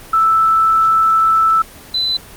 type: tone pair in turn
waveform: sine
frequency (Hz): 1318.5 / 4014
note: E6 / B7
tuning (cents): 0 / +27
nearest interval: octave + perfect fifth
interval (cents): 1927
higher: second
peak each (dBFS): -9 / -14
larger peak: first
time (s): 0.13-1.62 / 1.94-2.17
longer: first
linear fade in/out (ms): 5
effects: pink hiss -37 dBFS RMS until 2.36 s + Opus 24 kbps